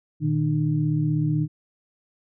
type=tone cluster; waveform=sine; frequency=117.5 / 153.6 / 302.4 Hz; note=A#2 / D#3 / D#4; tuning=+14 / -22 / -49 cents; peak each=-28 / -21 / -27 dBFS; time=0.2-1.48 s; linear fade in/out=50 ms; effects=none